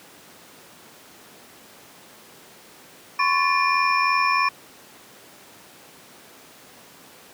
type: tone cluster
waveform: sine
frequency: 1025 / 1108 / 1755 / 2411 / 5350 Hz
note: C6 / C#6 / A6 / D7 / E8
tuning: -36 / -1 / -5 / +45 / +25 cents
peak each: -24 / -21 / -29 / -23 / -30 dBFS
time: 3.19-4.49 s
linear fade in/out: 5 ms
effects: pink hiss -47 dBFS RMS until 7.33 s + high-pass 200 Hz 12 dB/octave